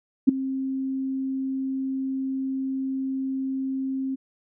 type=tone with ADSR envelope; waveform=sine; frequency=266.1 Hz; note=C4; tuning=29 cents sharp; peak=-8 dBFS; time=0.27-4.16 s; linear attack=18 ms; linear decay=9 ms; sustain=-17 dB; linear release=19 ms; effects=none